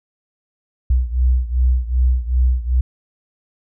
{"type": "beating tone pair", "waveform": "sine", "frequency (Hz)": [61.74, 64.34], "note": ["B1", "C2"], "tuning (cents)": [0, -28], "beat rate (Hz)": 2.6, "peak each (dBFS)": [-15, -18], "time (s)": [0.9, 2.81], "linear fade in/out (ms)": 5, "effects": []}